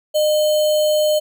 sine tone with sample-and-hold, 609 Hz, D#5, 37 cents flat, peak -13 dBFS, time 0.14-1.2 s, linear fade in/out 20 ms, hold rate 3675 Hz, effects none

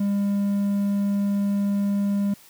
triangle tone, 201.1 Hz, G3, 44 cents sharp, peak -18 dBFS, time 0-2.34 s, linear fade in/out 5 ms, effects white hiss -51 dBFS RMS until 2.49 s

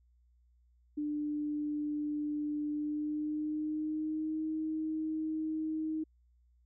sine tone with pitch glide, 297.4 to 314 Hz, D4 to D#4, +22 to +16 cents, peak -32 dBFS, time 0.97-6.04 s, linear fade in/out 10 ms, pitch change +94 cents, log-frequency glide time 2.71-4.44 s, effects added 60 Hz sine -64 dBFS peak until 6.65 s

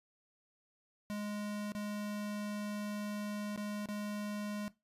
square tone with dropouts, 207.7 Hz, G#3, in tune, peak -38 dBFS, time 1.1-4.68 s, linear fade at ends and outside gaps 0 ms, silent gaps 1.72-1.75 / 3.561-3.576 / 3.858-3.887 s, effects noise-tail reverb RT60 0.2 s tail -17 dB re dry + resampled to 32000 Hz

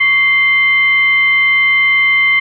sine tone with frequency modulation, 2093 Hz, C7, in tune, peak -8 dBFS, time 0-2.4 s, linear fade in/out 10 ms, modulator 975 Hz, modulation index 0.38, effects none

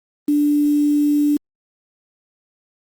sine tone with quantisation, 293.4 Hz, D4, 2 cents flat, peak -13 dBFS, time 0.28-1.37 s, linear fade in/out 5 ms, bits 6, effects Opus 32 kbps

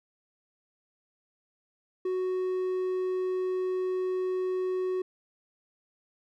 triangle tone, 370 Hz, F#4, in tune, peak -25 dBFS, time 2.05-5.02 s, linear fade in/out 5 ms, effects none

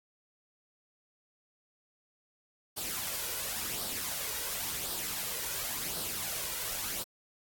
white noise with flanger, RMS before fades -36 dBFS, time 2.76-7.04 s, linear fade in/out 20 ms, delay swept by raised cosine 0.21 to 2.11 ms, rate 0.93 Hz, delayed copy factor +0.5, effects AAC 64 kbps

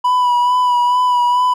triangle tone with vibrato, 985 Hz, B5, 5 cents flat, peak -9 dBFS, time 0.04-1.54 s, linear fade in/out 10 ms, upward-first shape sine, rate 2.3 Hz, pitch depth 27 cents each way, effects none

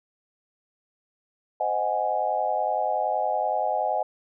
sine chord, Ab dominant seventh, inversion first, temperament equal with one note detuned, 519.6 / 622.3 / 740 / 830.6 Hz, C5 / Eb5 / Gb5 / Ab5, -12 / 0 / 0 / 0 cents, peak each -32 / -28 / -27 / -27 dBFS, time 1.6-4.03 s, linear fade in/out 5 ms, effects none

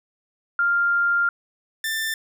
sine / sawtooth tone pair in turn, 1396.9 / 1780.5 Hz, F6 / A6, 0 / +20 cents, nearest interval major third, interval 420 cents, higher second, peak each -17 / -20 dBFS, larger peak first, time 0.59-1.29 / 1.84-2.14 s, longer first, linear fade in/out 2 ms, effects none

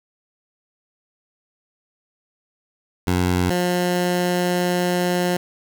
15% pulse tone pair in turn, 89.9 / 178.15 Hz, F#2 / F3, -49 / +35 cents, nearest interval octave, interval 1184 cents, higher second, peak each -11 / -12 dBFS, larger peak first, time 3.07-3.5 / 3.5-5.37 s, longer second, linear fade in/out 5 ms, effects none

